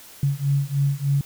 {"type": "beating tone pair", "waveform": "sine", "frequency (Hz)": [138.59, 141.89], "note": ["C#3", "C#3"], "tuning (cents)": [0, 41], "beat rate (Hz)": 3.3, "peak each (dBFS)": -22, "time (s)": [0.23, 1.21], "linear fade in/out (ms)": 2, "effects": ["white hiss -45 dBFS RMS until 1.25 s"]}